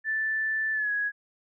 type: tone with pitch glide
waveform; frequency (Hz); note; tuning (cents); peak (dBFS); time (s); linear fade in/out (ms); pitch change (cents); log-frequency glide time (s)
sine; 1760 to 1667; A6 to G#6; 0 to +6; -25; 0.04-1.12; 50; -94; 0.73-0.91
effects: none